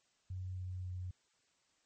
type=tone with pitch steps; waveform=sine; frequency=92.5 / 91.75 / 91.02 Hz; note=F#2 / F#2 / F#2; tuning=0 / -14 / -28 cents; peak=-39 dBFS; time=0.3-1.11 s; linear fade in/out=5 ms; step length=270 ms; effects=white hiss -75 dBFS RMS until 1.85 s + MP3 32 kbps